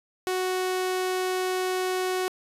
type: tone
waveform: sawtooth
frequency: 370 Hz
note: F#4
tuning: in tune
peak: -21 dBFS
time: 0.27-2.28 s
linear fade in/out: 0 ms
effects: resampled to 32000 Hz